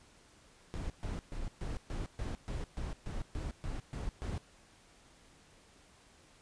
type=noise bursts; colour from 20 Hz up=brown; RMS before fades=-38 dBFS; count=13; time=0.74-4.38 s; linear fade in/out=0 ms; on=160 ms; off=130 ms; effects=pink hiss -62 dBFS RMS until 6.41 s + resampled to 22050 Hz